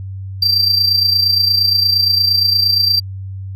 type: tone with amplitude modulation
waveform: triangle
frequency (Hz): 4699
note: D8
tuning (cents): 0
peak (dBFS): -7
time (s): 0.42-3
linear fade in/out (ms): 5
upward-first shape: sine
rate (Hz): 28.6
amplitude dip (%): 60
effects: added 96 Hz sine -24 dBFS peak until 3.55 s